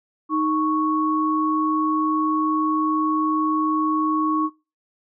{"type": "tone pair together", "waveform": "sine", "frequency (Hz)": [311.1, 1108.6], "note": ["D#4", "C#6"], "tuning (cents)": [0, 0], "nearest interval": "octave + minor seventh", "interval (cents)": 2200, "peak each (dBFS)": -21, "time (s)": [0.29, 4.5], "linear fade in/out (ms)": 50, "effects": ["noise-tail reverb RT60 0.3 s tail -23 dB re dry"]}